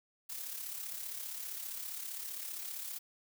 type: noise with amplitude modulation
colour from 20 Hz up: blue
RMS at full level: -40 dBFS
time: 0.29-2.99 s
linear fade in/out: 10 ms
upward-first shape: sine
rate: 35.2 Hz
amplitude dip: 50%
effects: none